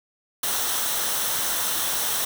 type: noise with comb filter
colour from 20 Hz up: white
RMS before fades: -25 dBFS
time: 0.43-2.25 s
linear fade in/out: 5 ms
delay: 0.42 ms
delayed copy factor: -0.5
effects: none